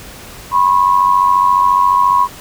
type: tone pair together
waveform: sine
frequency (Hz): 987.8 / 1082.2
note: B5 / C#6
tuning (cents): 0 / -42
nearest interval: major second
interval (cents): 158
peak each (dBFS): -11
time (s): 0.51-2.28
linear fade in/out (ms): 50
effects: pink hiss -34 dBFS RMS until 2.4 s